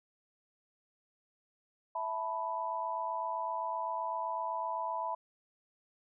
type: chord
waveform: sine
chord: E suspended fourth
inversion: none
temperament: equal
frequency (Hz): 659.3 / 880 / 987.8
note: E5 / A5 / B5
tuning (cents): 0 / 0 / 0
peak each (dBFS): -40 / -39 / -35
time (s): 1.95-5.15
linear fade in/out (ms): 5
effects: none